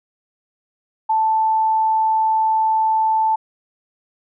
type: tone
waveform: sine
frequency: 880 Hz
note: A5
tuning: in tune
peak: -14 dBFS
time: 1.09-3.36 s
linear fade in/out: 10 ms
effects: none